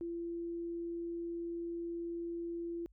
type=tone; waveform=sine; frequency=339.8 Hz; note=F4; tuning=47 cents flat; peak=-37 dBFS; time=0.01-2.86 s; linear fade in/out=0 ms; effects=added 50 Hz sine -61 dBFS peak until 2.92 s